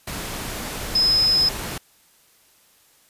sine tone in noise, 5100 Hz, D#8, 42 cents sharp, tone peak -15 dBFS, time 0.95-1.49 s, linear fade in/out 5 ms, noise pink, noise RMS -30 dBFS, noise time 0.07-1.78 s, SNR +12 dB, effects white hiss -57 dBFS RMS until 3.09 s + resampled to 32000 Hz

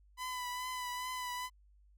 sawtooth tone with vibrato, 1000 Hz, B5, 21 cents sharp, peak -34 dBFS, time 0.17-1.5 s, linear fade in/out 50 ms, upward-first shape triangle, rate 2.4 Hz, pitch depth 32 cents each way, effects added 50 Hz sine -61 dBFS peak until 1.97 s

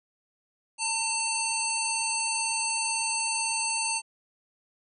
harmonic tone, 898 Hz, A5, 35 cents sharp, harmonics 1 / 3 / 5 / 7 / 9 / 10, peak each -33 / -32 / -34 / -36 / -33 / -33 dBFS, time 0.78-4.02 s, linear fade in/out 50 ms, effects none

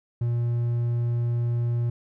triangle tone, 118.9 Hz, A#2, 35 cents sharp, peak -20 dBFS, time 0.21-1.9 s, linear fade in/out 5 ms, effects none

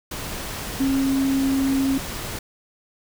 sine tone in noise, 270 Hz, C#4, 45 cents flat, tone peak -18 dBFS, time 0.8-1.98 s, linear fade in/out 5 ms, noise pink, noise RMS -31 dBFS, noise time 0.11-2.39 s, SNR +10 dB, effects none

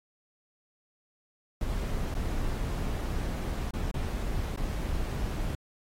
brown noise with dropouts, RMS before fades -31 dBFS, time 1.61-5.55 s, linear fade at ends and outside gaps 2 ms, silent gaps 2.142-2.15 / 3.709-3.736 / 3.913-3.941 / 4.562-4.574 s, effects AAC 48 kbps

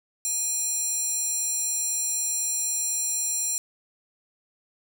square tone with high-pass filter, 822 Hz, G#5, 18 cents flat, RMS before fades -27 dBFS, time 0.25-3.58 s, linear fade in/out 0 ms, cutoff 7100 Hz, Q 4.6, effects none

